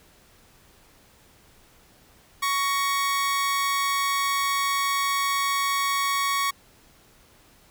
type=tone pair together; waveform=sawtooth; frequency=1115 / 1875.2 Hz; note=C#6 / A#6; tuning=+10 / +10 cents; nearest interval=major sixth; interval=900 cents; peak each=-19 / -29 dBFS; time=2.42-6.51 s; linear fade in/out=10 ms; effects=pink hiss -56 dBFS RMS until 7.7 s